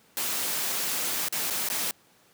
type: noise with dropouts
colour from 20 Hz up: white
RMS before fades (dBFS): -29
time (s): 0.17-1.91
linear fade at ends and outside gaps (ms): 1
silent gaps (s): 1.285-1.325 / 1.501-1.506 / 1.688-1.7
effects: pink hiss -60 dBFS RMS until 2.33 s + high-pass 150 Hz 12 dB/octave